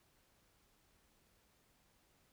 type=silence; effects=pink hiss -73 dBFS RMS until 2.32 s

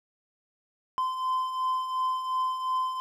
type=beating tone pair; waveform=triangle; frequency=1028 / 1030.8 Hz; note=C6 / C6; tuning=-31 / -26 cents; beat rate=2.8 Hz; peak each=-33 / -25 dBFS; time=0.98-3 s; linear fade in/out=0 ms; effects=none

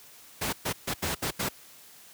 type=noise bursts at uneven times; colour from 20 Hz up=pink; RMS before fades=-29 dBFS; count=6; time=0.41-0.53 / 0.65-0.73 / 0.87-0.94 / 1.02-1.15 / 1.22-1.31 / 1.39-1.49 s; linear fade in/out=10 ms; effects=white hiss -52 dBFS RMS until 2.13 s + high-pass 80 Hz 12 dB/octave

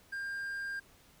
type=tone; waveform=triangle; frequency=1600 Hz; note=G6; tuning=35 cents sharp; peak=-34 dBFS; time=0.12-0.8 s; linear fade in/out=10 ms; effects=pink hiss -62 dBFS RMS until 1.2 s

